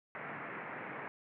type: band-pass noise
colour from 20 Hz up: white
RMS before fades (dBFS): -44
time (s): 0.15-1.08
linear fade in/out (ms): 0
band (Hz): 120 to 2200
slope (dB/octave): 48
effects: none